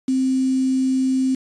sine tone with quantisation, 261.6 Hz, C4, in tune, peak -16 dBFS, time 0.08-1.35 s, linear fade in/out 5 ms, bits 6, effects resampled to 22050 Hz

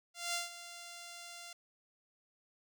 5% pulse tone with ADSR envelope, 693 Hz, F5, 14 cents flat, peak -22 dBFS, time 0.14-1.53 s, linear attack 200 ms, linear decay 150 ms, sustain -14 dB, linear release 4 ms, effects none

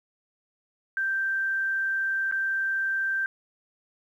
sine tone with dropouts, 1568 Hz, G6, in tune, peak -24 dBFS, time 0.97-3.26 s, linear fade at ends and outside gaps 1 ms, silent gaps 2.313-2.323 s, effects 10-bit

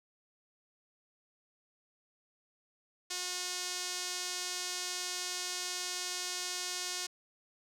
sawtooth tone with band-pass filter, 361.3 Hz, F#4, 41 cents flat, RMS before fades -38 dBFS, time 3.1-7.07 s, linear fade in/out 10 ms, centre 5800 Hz, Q 1.5, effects none

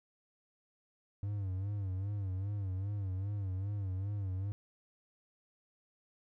triangle tone with vibrato, 97.9 Hz, G2, 2 cents flat, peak -32 dBFS, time 1.23-4.52 s, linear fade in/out 0 ms, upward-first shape sine, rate 2.5 Hz, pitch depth 98 cents each way, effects none

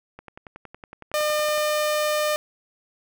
click train, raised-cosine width 0.5 ms, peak -25 dBFS, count 16, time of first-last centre 0.19-1.579 s, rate 10.8 Hz
sawtooth tone, 604 Hz, D5, 48 cents sharp, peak -17 dBFS, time 1.14-2.36 s, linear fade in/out 0 ms
effects none

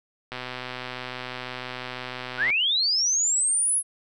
click train, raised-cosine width 0.3 ms, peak -17 dBFS, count 276, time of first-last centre 0.32-2.503 s, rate 126 Hz
sine linear sweep, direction up, 1360 to 10750 Hz, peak -20 dBFS, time 2.37-3.83 s, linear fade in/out 50 ms
effects none

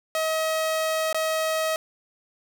sawtooth tone with dropouts, 636 Hz, D#5, 38 cents sharp, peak -19 dBFS, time 0.15-1.76 s, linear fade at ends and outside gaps 1 ms, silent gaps 1.128-1.145 s, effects none

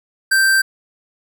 square tone, 1566 Hz, G6, 2 cents flat, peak -12 dBFS, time 0.31-0.62 s, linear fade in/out 10 ms, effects none

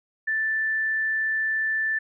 sine tone, 1763 Hz, A6, 3 cents sharp, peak -22 dBFS, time 0.27-1.99 s, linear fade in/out 10 ms, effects none

